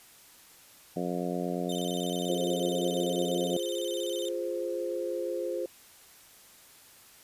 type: harmonic tone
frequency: 88.7 Hz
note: F2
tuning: 27 cents sharp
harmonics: 2 / 3 / 4 / 5 / 6 / 7 / 8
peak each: -34 / -36 / -37 / -38 / -39 / -39 / -40 dBFS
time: 0.96-3.57 s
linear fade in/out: 5 ms
type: tone with vibrato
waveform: sawtooth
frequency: 3343 Hz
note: G#7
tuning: 11 cents sharp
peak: -35 dBFS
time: 1.69-4.29 s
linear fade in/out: 5 ms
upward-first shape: square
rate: 16 Hz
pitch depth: 150 cents each way
type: chord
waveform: sine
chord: F minor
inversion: none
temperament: equal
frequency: 349.2 / 415.3 / 523.3 Hz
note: F4 / Ab4 / C5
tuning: 0 / 0 / 0 cents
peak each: -34 / -37 / -33 dBFS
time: 2.29-5.66 s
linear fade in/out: 2 ms
effects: white hiss -55 dBFS RMS until 7.23 s + resampled to 32000 Hz